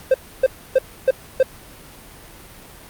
triangle tone bursts, 523.3 Hz, C5, in tune, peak -8 dBFS, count 5, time 0.11-1.43 s, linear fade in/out 5 ms, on 32 ms, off 290 ms, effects pink hiss -42 dBFS RMS until 2.89 s + Opus 48 kbps

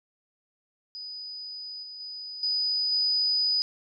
sine tone with level steps, 4974 Hz, D#8, 1 cent flat, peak -36 / -39 / -36 / -24 / -22 dBFS, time 0.95-3.62 s, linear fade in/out 0 ms, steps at 1.83 / 2 / 2.43 / 2.92 s, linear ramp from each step 2 ms, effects none

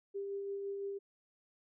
sine tone with tremolo, 397.6 Hz, G4, 25 cents sharp, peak -36 dBFS, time 0.14-0.99 s, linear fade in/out 20 ms, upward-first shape sine, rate 5.9 Hz, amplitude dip 25%, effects none

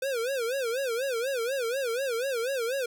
square tone with vibrato, 501 Hz, B4, 25 cents sharp, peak -28 dBFS, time 0.02-2.86 s, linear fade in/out 5 ms, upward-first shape sine, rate 4.1 Hz, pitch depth 180 cents each way, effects none

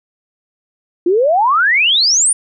sine exponential sweep, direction up, 333.2 to 9690 Hz, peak -9 dBFS, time 1.06-2.33 s, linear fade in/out 5 ms, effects none

